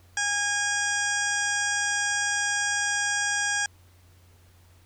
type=harmonic tone; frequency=818 Hz; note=G#5; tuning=26 cents flat; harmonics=1 / 2 / 3 / 4 / 6 / 7 / 8 / 9 / 10; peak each=-34 / -26 / -39 / -36 / -37 / -32 / -38 / -35 / -38 dBFS; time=0.17-3.66 s; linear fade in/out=2 ms; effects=added 89 Hz sine -54 dBFS peak until 4.85 s + pink hiss -61 dBFS RMS until 4.85 s